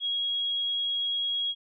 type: tone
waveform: sine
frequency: 3303 Hz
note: G#7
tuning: 10 cents flat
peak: -26 dBFS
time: 0-1.55 s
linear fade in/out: 50 ms
effects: none